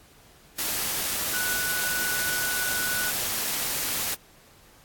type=tone in noise; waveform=sine; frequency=1480 Hz; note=F#6; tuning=in tune; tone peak=-28 dBFS; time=1.33-3.11 s; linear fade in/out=10 ms; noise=white; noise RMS=-28 dBFS; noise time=0.58-4.15 s; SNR=-3 dB; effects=pink hiss -55 dBFS RMS until 4.84 s + AAC 64 kbps